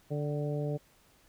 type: harmonic tone with a mistuned harmonic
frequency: 146.83 Hz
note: D3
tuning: in tune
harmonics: 1 / 2 / 3 / 4 / 5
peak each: -32 / -40 / -37 / -39 / -49 dBFS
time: 0.1-0.78 s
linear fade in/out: 20 ms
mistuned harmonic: 5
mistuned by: +40 cents
effects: pink hiss -64 dBFS RMS until 1.28 s